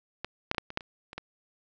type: clicks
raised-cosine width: 0.3 ms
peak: -17 / -9 / -21 / -11 / -24 / -12 / -29 / -27 / -20 dBFS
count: 9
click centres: 0.246 / 0.514 / 0.547 / 0.582 / 0.704 / 0.774 / 0.808 / 1.131 / 1.18 s
effects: resampled to 16000 Hz + 8-bit